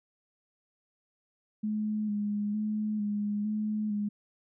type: tone with vibrato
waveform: sine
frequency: 210 Hz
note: G#3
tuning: 19 cents sharp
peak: -28 dBFS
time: 1.63-4.09 s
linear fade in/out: 10 ms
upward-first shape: square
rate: 1.1 Hz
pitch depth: 26 cents each way
effects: none